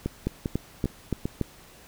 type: two click trains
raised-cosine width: 3 ms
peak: -12 / -14 dBFS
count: 5 / 4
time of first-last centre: 0.27-1.413 / 0.06-1.255 s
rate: 3.5 / 2.51 Hz
effects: pink hiss -51 dBFS RMS until 1.87 s